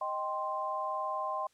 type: chord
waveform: sine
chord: C minor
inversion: first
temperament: equal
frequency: 622.3 / 784 / 1046.5 Hz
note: Eb5 / G5 / C6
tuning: 0 / 0 / 0 cents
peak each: -38 / -38 / -34 dBFS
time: 0.01-1.47 s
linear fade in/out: 5 ms
effects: white hiss -70 dBFS RMS until 1.53 s + low-pass 9000 Hz 12 dB/octave